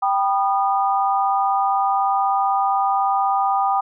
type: chord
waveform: sine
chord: G augmented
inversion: none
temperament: just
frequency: 784 / 980 / 1225 Hz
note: G5 / B5 / D#6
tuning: 0 / -14 / -27 cents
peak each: -18 / -24 / -22 dBFS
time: 0.02-3.81 s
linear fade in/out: 10 ms
effects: none